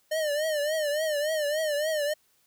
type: tone with vibrato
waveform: square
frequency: 607 Hz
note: D#5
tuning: 43 cents flat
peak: -26 dBFS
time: 0.11-2.14 s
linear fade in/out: 10 ms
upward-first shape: triangle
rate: 3.5 Hz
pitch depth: 110 cents each way
effects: white hiss -67 dBFS RMS until 2.46 s